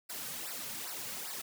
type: noise with flanger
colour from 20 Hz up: white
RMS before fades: -41 dBFS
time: 0.09-1.42 s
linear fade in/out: 10 ms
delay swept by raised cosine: 0.3 to 3 ms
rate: 2.5 Hz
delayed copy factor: -0.85
effects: none